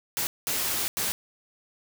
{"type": "noise bursts at uneven times", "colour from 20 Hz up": "white", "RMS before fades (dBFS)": -28, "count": 3, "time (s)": [[0.17, 0.27], [0.47, 0.88], [0.97, 1.12]], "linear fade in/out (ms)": 0, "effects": []}